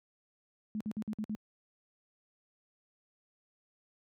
sine tone bursts, 214 Hz, A3, 48 cents flat, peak -33 dBFS, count 6, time 0.75-1.35 s, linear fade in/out 0 ms, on 55 ms, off 54 ms, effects high-pass 80 Hz 12 dB/octave

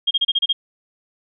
sine tone bursts, 3234 Hz, G#7, 47 cents flat, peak -14 dBFS, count 7, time 0.07-0.53 s, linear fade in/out 10 ms, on 40 ms, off 30 ms, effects none

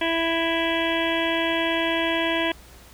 harmonic tone with a mistuned harmonic, 330.6 Hz, E4, 5 cents sharp, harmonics 1 / 2 / 3 / 5 / 6 / 7 / 8 / 9 / 10, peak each -26 / -27 / -30 / -30 / -31 / -33 / -33 / -34 / -31 dBFS, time 0.01-2.52 s, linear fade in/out 5 ms, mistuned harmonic 7, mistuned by +16 cents, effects added 60 Hz sine -49 dBFS peak until 2.93 s + pink hiss -49 dBFS RMS until 2.93 s

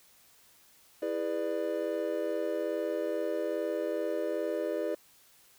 triangle chord, E dominant seventh, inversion none, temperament just, 329.6 / 412 / 494.4 / 593.3 Hz, E4 / G#4 / B4 / D5, 0 / -14 / +2 / +18 cents, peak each -34 / -34 / -34 / -32 dBFS, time 1.02-4.95 s, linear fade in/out 5 ms, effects white hiss -61 dBFS RMS until 5.58 s

